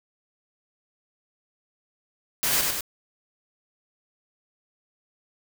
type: noise with echo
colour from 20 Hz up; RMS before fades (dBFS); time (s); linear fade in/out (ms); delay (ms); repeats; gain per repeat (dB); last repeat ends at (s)
white; -24; 2.43-2.61; 0; 99; 2; -3; 2.808
effects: none